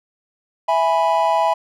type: chord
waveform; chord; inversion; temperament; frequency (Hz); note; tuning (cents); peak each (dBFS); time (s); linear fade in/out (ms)
triangle; E major; none; equal; 659.3 / 830.6 / 987.8; E5 / G#5 / B5; 0 / 0 / 0; -17; 0.68-1.54; 10
effects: none